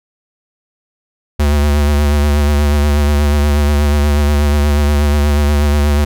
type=tone with vibrato; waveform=square; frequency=73.1 Hz; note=D2; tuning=7 cents flat; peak=-10 dBFS; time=1.39-6.05 s; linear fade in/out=10 ms; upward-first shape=triangle; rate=8.3 Hz; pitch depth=44 cents each way; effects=none